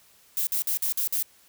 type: noise bursts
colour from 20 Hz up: violet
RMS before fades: -26 dBFS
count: 6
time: 0.37-1.225 s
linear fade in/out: 0 ms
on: 100 ms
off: 51 ms
effects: white hiss -58 dBFS RMS until 1.48 s